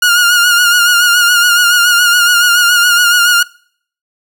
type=tone with vibrato; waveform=sawtooth; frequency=1428 Hz; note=F6; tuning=38 cents sharp; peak=-3 dBFS; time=0.02-3.43 s; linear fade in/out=5 ms; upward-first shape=sine; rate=7.1 Hz; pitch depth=43 cents each way; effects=noise-tail reverb RT60 0.6 s tail -25 dB re dry